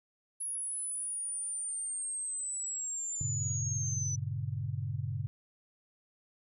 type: linear sweep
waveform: sine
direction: down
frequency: 10548 to 5950 Hz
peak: -34 dBFS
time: 0.4-4.16 s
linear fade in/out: 10 ms
type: chord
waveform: sine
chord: G diminished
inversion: none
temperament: just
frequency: 98 / 117.6 / 141.12 Hz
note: G2 / Bb2 / Db3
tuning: 0 / +16 / +31 cents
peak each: -37 dBFS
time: 3.21-5.27 s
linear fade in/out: 0 ms
effects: none